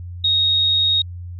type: tone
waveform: sine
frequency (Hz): 3750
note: A#7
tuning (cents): +10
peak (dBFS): -14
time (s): 0.24-1.02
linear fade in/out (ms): 5
effects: added 88 Hz sine -29 dBFS peak until 1.39 s